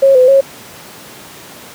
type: tone with pitch steps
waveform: sine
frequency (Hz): 544 / 508 / 545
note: C#5 / B4 / C#5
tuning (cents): -33 / +49 / -29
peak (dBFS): -4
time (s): 0.02-0.41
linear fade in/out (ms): 10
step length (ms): 130
effects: pink hiss -34 dBFS RMS until 1.74 s + high-pass 150 Hz 12 dB/octave